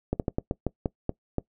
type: slowing click train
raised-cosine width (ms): 2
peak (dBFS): -12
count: 9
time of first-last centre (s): 0.13-1.383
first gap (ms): 68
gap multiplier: 1.23
effects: noise-tail reverb RT60 0.1 s tail -22 dB re dry